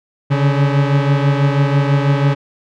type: beating tone pair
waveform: 40% pulse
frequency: 139.4 / 145.5 Hz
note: C#3 / D3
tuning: +10 / -16 cents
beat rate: 6.1 Hz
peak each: -12 / -17 dBFS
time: 0.3-2.35 s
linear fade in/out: 20 ms
effects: low-pass 3000 Hz 12 dB/octave